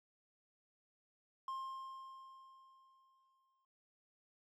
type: tone with exponential decay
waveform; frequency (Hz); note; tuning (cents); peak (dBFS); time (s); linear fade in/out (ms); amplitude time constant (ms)
triangle; 1061; C6; +24; -37; 1.48-3.65; 2; 470
effects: noise-tail reverb RT60 0.3 s tail -18 dB re dry + MP3 64 kbps